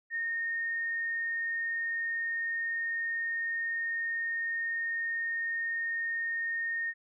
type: tone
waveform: sine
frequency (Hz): 1841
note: A#6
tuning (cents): -22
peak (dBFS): -30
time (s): 0.1-6.94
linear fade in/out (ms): 50
effects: none